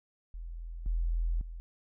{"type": "tone with level steps", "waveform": "sine", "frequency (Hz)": 41.83, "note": "E1", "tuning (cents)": 26, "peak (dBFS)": [-38, -27, -39], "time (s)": [0.34, 1.6], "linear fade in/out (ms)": 0, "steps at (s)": [0.86, 1.41], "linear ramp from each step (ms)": 2, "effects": []}